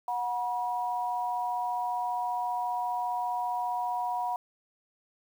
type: tone pair together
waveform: sine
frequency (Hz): 730 / 964.9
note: F#5 / B5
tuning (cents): -24 / -41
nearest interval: perfect fourth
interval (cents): 483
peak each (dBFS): -31 / -31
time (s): 0.08-4.36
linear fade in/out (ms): 2
effects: 9-bit